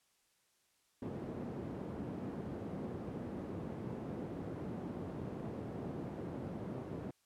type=band-pass noise; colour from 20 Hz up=white; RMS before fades=-43 dBFS; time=1.02-7.11 s; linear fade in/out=5 ms; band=110 to 310 Hz; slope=12 dB/octave; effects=white hiss -75 dBFS RMS until 7.25 s + low-pass 11000 Hz 12 dB/octave